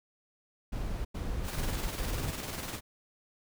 brown noise bursts, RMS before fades -34 dBFS, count 4, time 0.72-2.316 s, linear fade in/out 10 ms, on 330 ms, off 92 ms
pink noise with tremolo, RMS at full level -37 dBFS, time 1.43-2.81 s, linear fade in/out 50 ms, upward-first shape square, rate 20 Hz, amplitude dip 40%
effects none

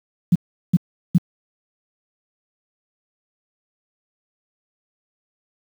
sine tone bursts, 174.61 Hz, F3, in tune, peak -9 dBFS, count 3, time 0.32-1.179 s, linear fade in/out 5 ms, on 33 ms, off 380 ms, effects high-pass 100 Hz 12 dB/octave + 7-bit

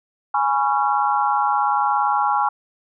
sine chord, C# dominant seventh, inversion second, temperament equal with one note detuned, 830.6 / 987.8 / 1108.7 / 1365.8 Hz, G#5 / B5 / C#6 / E#6, 0 / 0 / 0 / -39 cents, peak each -19 / -24 / -23 / -24 dBFS, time 0.34-2.49 s, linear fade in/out 5 ms, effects none

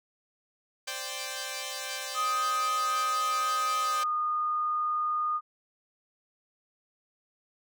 5% pulse chord, C suspended second, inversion none, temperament equal, 523.3 / 587.3 / 784 Hz, C5 / D5 / G5, 0 / 0 / 0 cents, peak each -27 dBFS, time 0.87-4.04 s, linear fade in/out 10 ms
sine tone with pitch glide, 1252 to 1225.5 Hz, D#6 to D#6, +10 to -27 cents, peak -26 dBFS, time 2.14-5.41 s, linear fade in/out 50 ms, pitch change -37 cents, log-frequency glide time 3.85-4.09 s
effects none

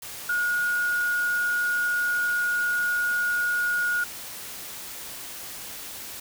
sine tone in noise, 1442 Hz, F#6, 45 cents flat, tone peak -22 dBFS, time 0.29-4.04 s, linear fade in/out 5 ms, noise white, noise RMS -38 dBFS, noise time 0.02-6.2 s, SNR +13 dB, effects none

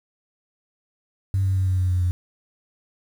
sine tone with pitch steps, 96.7 / 95.42 / 94.16 / 92.92 / 91.7 / 90.49 / 89.29 Hz, G2 / G2 / F#2 / F#2 / F#2 / F#2 / F2, -23 / -46 / +31 / +8 / -15 / -38 / +39 cents, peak -17 dBFS, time 1.34-2.11 s, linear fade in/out 0 ms, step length 110 ms, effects tanh soft clip ceiling -14 dBFS + 8-bit

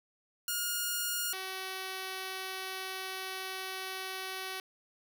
5% pulse tone pair in turn, 1428 / 378.2 Hz, F6 / F#4, +38 / +38 cents, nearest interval octave + major seventh, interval 2300 cents, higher first, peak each -20 / -26 dBFS, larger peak first, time 0.48-1.33 / 1.33-4.6 s, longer second, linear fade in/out 2 ms, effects none

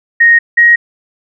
sine tone pair in turn, 1864.7 / 1885.3 Hz, A#6 / A#6, 0 / +19 cents, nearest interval unison, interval 19 cents, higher second, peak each -3 dBFS, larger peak neither, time 0.2-0.39 / 0.57-0.76 s, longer neither, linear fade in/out 10 ms, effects none

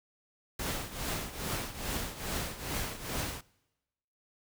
pink noise with tremolo, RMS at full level -33 dBFS, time 0.59-3.41 s, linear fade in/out 5 ms, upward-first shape triangle, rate 2.4 Hz, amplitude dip 80%, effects noise-tail reverb RT60 1.0 s tail -24 dB re dry

